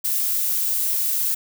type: noise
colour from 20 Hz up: violet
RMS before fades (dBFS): -22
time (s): 0.04-1.35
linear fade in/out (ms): 10
effects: none